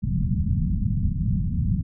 white low-pass noise, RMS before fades -23 dBFS, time 0.02-1.83 s, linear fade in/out 20 ms, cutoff 200 Hz, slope 48 dB/octave, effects none

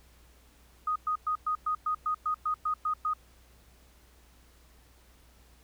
sine tone bursts, 1244.5 Hz, D#6, in tune, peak -26 dBFS, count 12, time 0.87-3.136 s, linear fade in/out 5 ms, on 88 ms, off 110 ms, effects added 60 Hz sine -58 dBFS peak until 5.63 s + pink hiss -62 dBFS RMS until 5.63 s

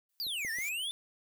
blue noise with exponential growth, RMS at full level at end -42 dBFS, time 0.09-0.69 s, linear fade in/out 2 ms, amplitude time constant 130 ms
square exponential two-way sweep, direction down then up, 4902 to 1754 to 3579 Hz, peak -34 dBFS, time 0.2-0.91 s, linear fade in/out 0 ms, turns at 0.51 s
clicks, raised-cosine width 2 ms, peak -40 / -34 / -38 dBFS, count 3, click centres 0.267 / 0.449 / 0.586 s
effects none

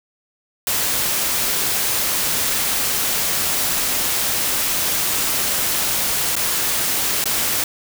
white noise with dropouts, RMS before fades -20 dBFS, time 0.67-7.64 s, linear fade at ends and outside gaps 2 ms, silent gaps 6.355-6.364 / 7.241-7.256 s, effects none

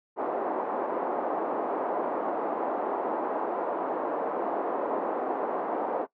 white band-pass noise, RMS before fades -30 dBFS, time 0.16-6.07 s, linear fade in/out 50 ms, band 300 to 910 Hz, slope 24 dB/octave, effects noise-tail reverb RT60 0.1 s tail -19 dB re dry

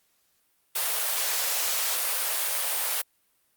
white high-pass noise, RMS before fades -27 dBFS, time 0.75-3.02 s, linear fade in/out 10 ms, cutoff 460 Hz, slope 48 dB/octave, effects white hiss -69 dBFS RMS until 3.56 s + Opus 48 kbps

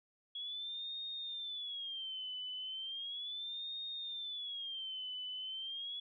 sine tone with vibrato, 3331 Hz, G#7, 4 cents sharp, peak -40 dBFS, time 0.35-6 s, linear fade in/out 5 ms, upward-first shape sine, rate 0.36 Hz, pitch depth 180 cents each way, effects none

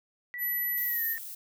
sine tone with pitch glide, 1955 to 1824.1 Hz, B6 to A#6, -18 to -38 cents, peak -35 dBFS, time 0.34-1.18 s, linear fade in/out 0 ms, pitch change -120 cents, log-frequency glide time 0.87-1.03 s
sine tone, 11840 Hz, F#9, in tune, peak -28 dBFS, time 0.38-1.17 s, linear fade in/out 50 ms
violet noise, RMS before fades -41 dBFS, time 0.77-1.35 s, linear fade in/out 5 ms
effects none

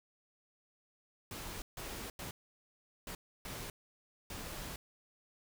pink noise bursts at uneven times, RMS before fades -44 dBFS, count 6, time 1.31-1.62 / 1.77-2.1 / 2.19-2.31 / 3.07-3.15 / 3.45-3.7 / 4.3-4.76 s, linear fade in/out 2 ms, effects none

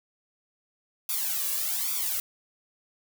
blue noise with flanger, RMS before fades -29 dBFS, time 1.09-2.2 s, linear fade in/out 2 ms, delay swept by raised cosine 0.85 to 1.79 ms, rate 1.2 Hz, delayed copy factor +1, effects none

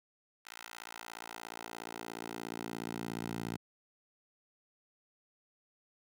10% pulse tone with high-pass filter sweep, 57 Hz, A#1, 38 cents flat, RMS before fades -43 dBFS, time 0.45-3.57 s, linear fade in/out 10 ms, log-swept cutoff 1500 to 130 Hz, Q 0.9, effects none

